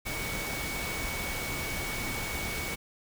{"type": "tone in noise", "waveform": "sine", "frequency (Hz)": 2237, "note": "C#7", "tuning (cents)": 15, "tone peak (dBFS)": -37, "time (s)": [0.05, 2.76], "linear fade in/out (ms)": 20, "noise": "pink", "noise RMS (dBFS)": -35, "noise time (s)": [0.05, 2.76], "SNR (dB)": -5, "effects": []}